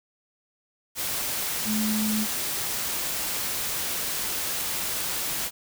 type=tone in noise; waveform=sine; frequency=215 Hz; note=A3; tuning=40 cents flat; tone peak=-24 dBFS; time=1.65-2.27 s; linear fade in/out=50 ms; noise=white; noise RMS=-29 dBFS; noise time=0.95-5.51 s; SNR=+2 dB; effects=none